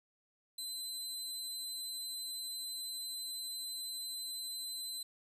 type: tone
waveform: 25% pulse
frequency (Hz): 4047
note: B7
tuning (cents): +42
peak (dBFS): -35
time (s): 0.58-5.03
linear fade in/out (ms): 5
effects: none